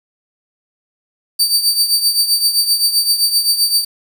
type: tone with tremolo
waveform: sawtooth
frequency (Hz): 4622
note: D8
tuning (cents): -28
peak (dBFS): -6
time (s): 1.39-3.85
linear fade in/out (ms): 10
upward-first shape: triangle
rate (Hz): 7.7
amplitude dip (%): 75
effects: 7-bit